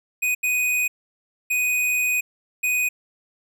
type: tone bursts at uneven times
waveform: square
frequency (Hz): 2491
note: D#7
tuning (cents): +1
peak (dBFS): -20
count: 4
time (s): 0.22-0.35 / 0.43-0.88 / 1.5-2.21 / 2.63-2.89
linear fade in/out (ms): 10
effects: none